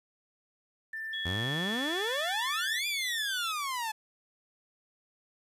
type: tone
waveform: sine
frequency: 1778 Hz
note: A6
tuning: 18 cents sharp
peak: -35 dBFS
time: 0.93-2.79 s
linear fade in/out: 5 ms
type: tone with pitch glide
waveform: sine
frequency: 3352 to 3476 Hz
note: G#7 to A7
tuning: +15 to -22 cents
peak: -35 dBFS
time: 1.13-3.52 s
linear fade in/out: 5 ms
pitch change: +63 cents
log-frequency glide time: 1.41-3.26 s
type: exponential two-way sweep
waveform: sawtooth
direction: up then down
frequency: 82.41 to 2433 to 853 Hz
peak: -28 dBFS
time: 1.25-3.92 s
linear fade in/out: 10 ms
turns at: 2.87 s
effects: resampled to 32000 Hz + 10-bit